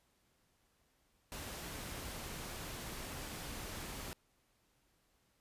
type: noise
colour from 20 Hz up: pink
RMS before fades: -45 dBFS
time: 1.32-4.13 s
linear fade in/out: 0 ms
effects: pink hiss -75 dBFS RMS until 5.4 s + resampled to 32000 Hz